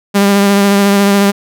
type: tone with vibrato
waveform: sawtooth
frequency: 200 Hz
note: G3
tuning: 35 cents sharp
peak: -3 dBFS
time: 0.14-1.32 s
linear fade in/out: 20 ms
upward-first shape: triangle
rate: 14 Hz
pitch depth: 23 cents each way
effects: none